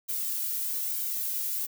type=noise with flanger; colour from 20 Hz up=violet; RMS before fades=-31 dBFS; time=0.08-1.67 s; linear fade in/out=20 ms; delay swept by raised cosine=1.3 to 2.11 ms; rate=1.1 Hz; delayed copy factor=+0.55; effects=none